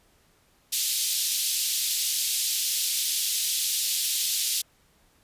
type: high-pass noise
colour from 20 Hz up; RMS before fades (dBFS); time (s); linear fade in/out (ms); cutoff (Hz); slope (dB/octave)
pink; -26; 0.72-4.62; 10; 3400; 24
effects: pink hiss -63 dBFS RMS until 5.23 s + resampled to 32000 Hz